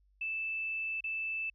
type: tone with dropouts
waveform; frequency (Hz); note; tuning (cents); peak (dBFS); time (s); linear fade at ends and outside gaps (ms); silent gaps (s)
sine; 2637; E7; 0; -33; 0.21-1.5; 5; 1.007-1.04
effects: added 49 Hz sine -65 dBFS peak until 1.54 s